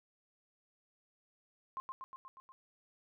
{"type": "tone with echo", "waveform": "sine", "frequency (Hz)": 1060, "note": "C6", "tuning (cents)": 22, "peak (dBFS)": -37, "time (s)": [1.77, 1.8], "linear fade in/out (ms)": 0, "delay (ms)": 120, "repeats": 6, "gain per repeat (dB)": -3, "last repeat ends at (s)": 2.52, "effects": []}